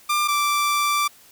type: tone pair in turn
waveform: sawtooth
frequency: 1193 / 1171.8 Hz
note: D6 / D6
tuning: +27 / -4 cents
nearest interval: unison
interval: 31 cents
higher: first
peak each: -15 dBFS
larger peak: neither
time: 0.09-0.28 / 0.28-1.08 s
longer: second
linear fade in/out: 10 ms
effects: white hiss -51 dBFS RMS until 1.31 s